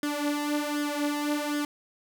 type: tone with flanger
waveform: sawtooth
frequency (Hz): 293.7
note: D4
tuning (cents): 0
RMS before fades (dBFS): -29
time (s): 0.03-1.65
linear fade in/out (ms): 2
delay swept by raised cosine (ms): 0.59 to 4.49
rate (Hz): 1.3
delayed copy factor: +0.7
effects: none